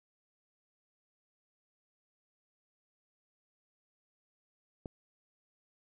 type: click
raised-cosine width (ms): 2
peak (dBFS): -27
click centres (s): 4.858
effects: none